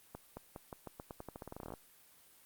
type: accelerating click train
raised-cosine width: 1 ms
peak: -30 dBFS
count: 21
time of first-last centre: 0.15-1.738 s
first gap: 220 ms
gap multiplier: 0.87
effects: white hiss -63 dBFS RMS until 2.45 s + Opus 32 kbps